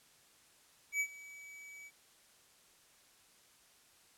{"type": "tone with ADSR envelope", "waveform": "square", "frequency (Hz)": 2284, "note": "D7", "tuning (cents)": -49, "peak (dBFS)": -30, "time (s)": [0.92, 1.91], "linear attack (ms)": 80, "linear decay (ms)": 69, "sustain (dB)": -20, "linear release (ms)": 44, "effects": ["white hiss -65 dBFS RMS until 4.17 s", "low-pass 11000 Hz 12 dB/octave"]}